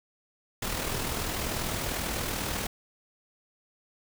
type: noise with amplitude modulation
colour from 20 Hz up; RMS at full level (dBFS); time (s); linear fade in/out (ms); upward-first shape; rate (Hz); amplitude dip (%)
pink; -30; 0.62-2.67; 5; sine; 40.3; 40
effects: none